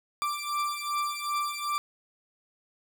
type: beating tone pair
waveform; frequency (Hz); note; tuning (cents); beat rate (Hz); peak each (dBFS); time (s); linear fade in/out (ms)
40% pulse; 1174.7 / 1177.3; D6 / D6; 0 / +4; 2.6; -31; 0.22-1.78; 0
effects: 10-bit